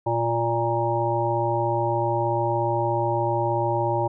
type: harmonic tone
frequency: 116.8 Hz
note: A#2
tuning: 4 cents sharp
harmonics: 1 / 3 / 5 / 7 / 8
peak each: -27 / -27 / -27 / -27 / -27 dBFS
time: 0.06-4.08 s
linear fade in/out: 10 ms
effects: none